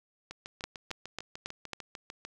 two click trains, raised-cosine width 0.2 ms, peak -24 / -18 dBFS, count 14 / 5, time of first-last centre 0.31-2.25 / 0.64-1.733 s, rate 6.7 / 3.66 Hz, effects none

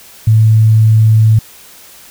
sine tone, 110 Hz, A2, in tune, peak -4 dBFS, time 0.27-1.39 s, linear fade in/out 5 ms, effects white hiss -38 dBFS RMS until 2.1 s

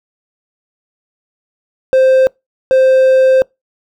triangle tone bursts at uneven times, 523.3 Hz, C5, in tune, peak -4 dBFS, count 2, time 1.93-2.27 / 2.71-3.42 s, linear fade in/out 0 ms, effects noise-tail reverb RT60 0.2 s tail -26 dB re dry

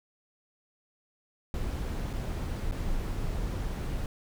brown noise with dropouts, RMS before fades -32 dBFS, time 1.54-4.06 s, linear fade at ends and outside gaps 1 ms, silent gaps 2.131-2.135 / 2.712-2.721 s, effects none

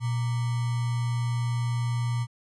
sine tone with sample-and-hold, 120 Hz, B2, 49 cents flat, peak -24 dBFS, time 0-2.27 s, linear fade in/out 50 ms, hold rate 1050 Hz, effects resampled to 24000 Hz

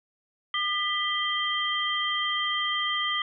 sine tone cluster, 1210 / 1980 / 3157 Hz, D#6 / B6 / G7, -49 / +4 / +12 cents, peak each -30 / -30 / -28 dBFS, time 0.54-3.22 s, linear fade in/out 2 ms, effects none

